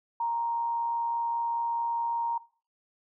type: tone with amplitude modulation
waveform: sine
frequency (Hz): 932.3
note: A#5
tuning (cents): 0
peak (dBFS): -25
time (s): 0.2-2.38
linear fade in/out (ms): 5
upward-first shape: sine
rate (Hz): 125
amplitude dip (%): 30
effects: noise-tail reverb RT60 0.4 s tail -19 dB re dry